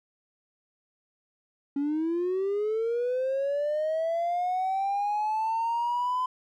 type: linear sweep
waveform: triangle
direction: up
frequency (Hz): 277.2 to 1019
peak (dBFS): -22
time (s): 1.76-6.26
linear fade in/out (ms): 5
effects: tanh soft clip ceiling -21 dBFS